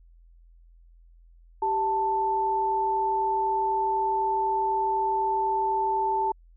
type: tone pair together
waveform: sine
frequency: 390.6 / 884 Hz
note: G4 / A5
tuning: -6 / +8 cents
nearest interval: octave + major second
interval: 1414 cents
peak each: -30 / -23 dBFS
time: 1.62-6.32 s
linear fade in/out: 5 ms
effects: added 42 Hz sine -51 dBFS peak until 6.56 s